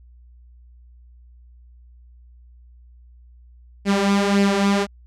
sawtooth tone with flanger, 199.5 Hz, G3, 31 cents sharp, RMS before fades -18 dBFS, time 3.85-4.87 s, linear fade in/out 50 ms, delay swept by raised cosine 0.39 to 4.19 ms, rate 1.8 Hz, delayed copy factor +0.6, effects added 60 Hz sine -45 dBFS peak until 5.06 s + low-pass 7000 Hz 12 dB/octave

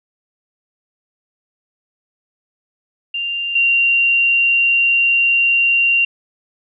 sine tone pair in turn, 2787 / 2765 Hz, F7 / F7, -4 / -18 cents, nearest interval unison, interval 14 cents, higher first, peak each -19 / -11 dBFS, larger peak second, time 3.14-3.55 / 3.55-6.05 s, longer second, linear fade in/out 5 ms, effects none

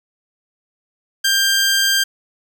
15% pulse tone, 1588 Hz, G6, 22 cents sharp, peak -7 dBFS, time 1.24-2.04 s, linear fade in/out 10 ms, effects none

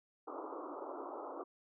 pink band-pass noise, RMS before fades -45 dBFS, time 0.27-1.44 s, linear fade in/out 10 ms, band 280 to 1300 Hz, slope 96 dB/octave, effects none

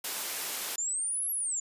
white noise, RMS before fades -34 dBFS, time 0.04-0.76 s, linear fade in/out 5 ms
sine exponential two-way sweep, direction up then down, 6980 to 11490 to 6980 Hz, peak -29 dBFS, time 0.78-1.6 s, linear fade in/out 5 ms, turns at 1.31 s
effects high-pass 300 Hz 12 dB/octave + resampled to 32000 Hz

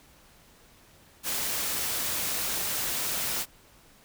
white noise, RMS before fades -30 dBFS, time 1.23-3.46 s, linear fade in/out 50 ms, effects pink hiss -57 dBFS RMS until 4.04 s

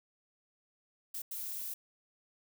violet noise bursts at uneven times, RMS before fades -40 dBFS, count 2, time 1.14-1.22 / 1.31-1.74 s, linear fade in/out 5 ms, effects none

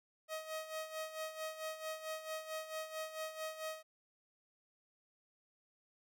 sawtooth tone with tremolo, 631 Hz, D#5, 24 cents sharp, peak -35 dBFS, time 0.28-3.83 s, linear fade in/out 50 ms, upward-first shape sine, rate 4.5 Hz, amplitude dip 70%, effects none

